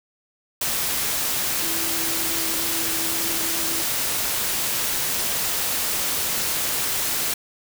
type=tone in noise; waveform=sine; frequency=329.6 Hz; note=E4; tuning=in tune; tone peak=-34 dBFS; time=1.62-3.82 s; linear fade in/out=5 ms; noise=white; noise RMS=-24 dBFS; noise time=0.61-7.34 s; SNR=-13 dB; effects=none